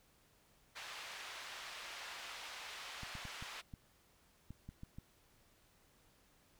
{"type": "band-pass noise", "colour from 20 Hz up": "white", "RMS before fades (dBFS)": -49, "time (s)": [0.75, 3.62], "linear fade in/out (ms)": 20, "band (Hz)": [730, 3400], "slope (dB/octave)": 12}
{"type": "clicks", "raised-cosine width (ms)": 5, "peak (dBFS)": -36, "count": 9, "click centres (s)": [3.033, 3.153, 3.253, 3.425, 3.738, 4.506, 4.69, 4.834, 4.985]}
{"effects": ["pink hiss -70 dBFS RMS until 6.59 s"]}